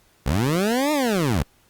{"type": "linear two-way sweep", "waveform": "20% pulse", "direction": "up then down", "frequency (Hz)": [57.5, 309.8, 57.5], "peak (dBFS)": -14, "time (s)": [0.26, 1.43], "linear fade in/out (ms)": 5, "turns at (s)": 0.92, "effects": ["pink hiss -59 dBFS RMS until 1.69 s", "Opus 48 kbps"]}